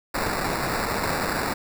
blue noise with sample-and-hold, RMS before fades -26 dBFS, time 0.14-1.54 s, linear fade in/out 10 ms, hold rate 3150 Hz, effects none

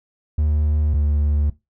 triangle tone pair in turn, 75.5 / 73.56 Hz, D2 / D2, +48 / +3 cents, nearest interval unison, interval 45 cents, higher first, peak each -14 dBFS, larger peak neither, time 0.38-0.94 / 0.94-1.5 s, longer neither, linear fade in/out 5 ms, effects noise-tail reverb RT60 0.2 s tail -17 dB re dry

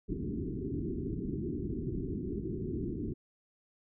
white low-pass noise, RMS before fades -36 dBFS, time 0.08-3.14 s, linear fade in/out 20 ms, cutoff 400 Hz, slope 96 dB/octave, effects none

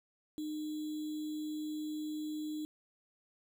sine tone with sample-and-hold, 305.5 Hz, D#4, 32 cents flat, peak -36 dBFS, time 0.38-2.65 s, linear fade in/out 0 ms, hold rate 3675 Hz, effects none

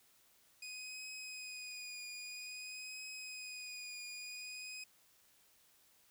20% pulse tone with vibrato, 2489 Hz, D#7, in tune, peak -40 dBFS, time 0.62-4.84 s, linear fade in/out 5 ms, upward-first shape triangle, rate 0.51 Hz, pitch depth 34 cents each way, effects white hiss -69 dBFS RMS until 6.1 s

